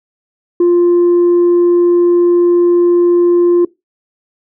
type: tone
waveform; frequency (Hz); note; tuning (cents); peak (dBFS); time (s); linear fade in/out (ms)
sine; 349.2; F4; 0; -4; 0.6-3.65; 5
effects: noise-tail reverb RT60 0.2 s tail -22 dB re dry + tanh soft clip ceiling -5 dBFS